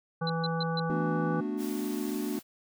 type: harmonic tone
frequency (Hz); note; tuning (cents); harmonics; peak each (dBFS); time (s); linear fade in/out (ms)
164.81; E3; 0; 1 / 3 / 5 / 7 / 9; -30 / -35 / -37 / -38 / -40; 0.21-1.41; 10
type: tone bursts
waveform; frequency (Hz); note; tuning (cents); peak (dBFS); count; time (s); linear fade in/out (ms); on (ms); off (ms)
sine; 4039; B7; +38; -31; 4; 0.27-0.798; 2; 27; 140
type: chord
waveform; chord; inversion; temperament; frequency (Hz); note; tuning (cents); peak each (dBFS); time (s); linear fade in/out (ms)
triangle; B minor seventh; third; equal; 220 / 246.9 / 293.7 / 370; A3 / B3 / D4 / F#4; 0 / 0 / 0 / 0; -33 / -36 / -32 / -35; 0.9-2.39; 0
type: noise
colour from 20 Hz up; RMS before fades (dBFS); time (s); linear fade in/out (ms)
white; -45; 1.57-2.43; 50
effects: none